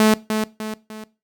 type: tone with echo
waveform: sawtooth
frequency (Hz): 216.6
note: A3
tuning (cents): -27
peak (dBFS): -8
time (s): 0-0.14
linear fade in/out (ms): 2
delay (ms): 300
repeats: 3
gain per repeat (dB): -7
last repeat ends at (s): 1.04
effects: noise-tail reverb RT60 0.3 s tail -20 dB re dry